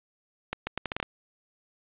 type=accelerating click train; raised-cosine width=0.3 ms; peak=-13 dBFS; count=8; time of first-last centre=0.53-1.028 s; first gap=140 ms; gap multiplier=0.76; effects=resampled to 8000 Hz + 9-bit